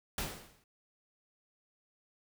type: noise with exponential decay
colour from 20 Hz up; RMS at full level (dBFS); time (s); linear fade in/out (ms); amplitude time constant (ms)
pink; -33; 0.18-0.64; 2; 100
effects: none